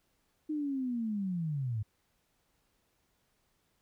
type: linear sweep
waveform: sine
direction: down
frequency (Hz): 311.1 to 101.5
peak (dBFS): -31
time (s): 0.49-1.83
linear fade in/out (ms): 10
effects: pink hiss -75 dBFS RMS until 3.81 s